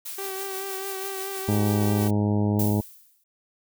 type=noise with tremolo; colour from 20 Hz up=blue; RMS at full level=-34 dBFS; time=0.05-2.11 s; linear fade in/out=10 ms; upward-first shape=triangle; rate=6.2 Hz; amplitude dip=40%
type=tone with vibrato; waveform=sawtooth; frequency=387.1 Hz; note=G4; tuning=22 cents flat; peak=-28 dBFS; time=0.18-2.08 s; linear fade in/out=5 ms; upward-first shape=triangle; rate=4.7 Hz; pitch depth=32 cents each way
type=harmonic tone; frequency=103.83 Hz; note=G#2; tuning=in tune; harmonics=1 / 2 / 3 / 4 / 5 / 6 / 7 / 8 / 9; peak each=-23 / -24 / -29 / -32 / -38 / -37 / -42 / -38 / -42 dBFS; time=1.48-2.81 s; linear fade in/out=5 ms
type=noise with exponential decay; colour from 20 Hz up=violet; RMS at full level=-28 dBFS; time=2.59-3.24 s; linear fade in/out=5 ms; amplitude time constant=140 ms
effects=none